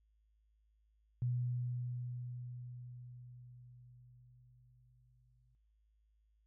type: tone with exponential decay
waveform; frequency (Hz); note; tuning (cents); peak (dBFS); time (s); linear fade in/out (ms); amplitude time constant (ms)
sine; 123; B2; -7; -32; 1.22-5.55; 0; 940
effects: noise-tail reverb RT60 0.5 s tail -21 dB re dry + added 53 Hz sine -70 dBFS peak until 6.46 s